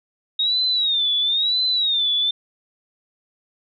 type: tone with vibrato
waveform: sine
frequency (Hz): 3729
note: A#7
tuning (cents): 0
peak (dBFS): -17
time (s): 0.39-2.31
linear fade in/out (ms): 5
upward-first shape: sine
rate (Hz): 1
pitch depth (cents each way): 140
effects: none